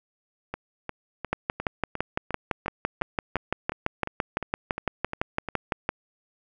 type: two click trains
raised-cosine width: 0.5 ms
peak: -16 / -9 dBFS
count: 15 / 28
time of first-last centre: 0.54-5.487 / 1.33-5.891 s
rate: 2.83 / 5.92 Hz
effects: none